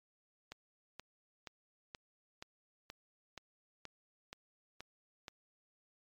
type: click train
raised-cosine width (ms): 0.2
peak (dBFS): -28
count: 11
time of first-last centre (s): 0.52-5.282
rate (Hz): 2.1
effects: MP3 96 kbps